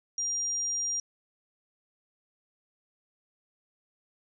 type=tone; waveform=sine; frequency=5700 Hz; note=F8; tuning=34 cents sharp; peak=-28 dBFS; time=0.18-1 s; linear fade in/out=2 ms; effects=none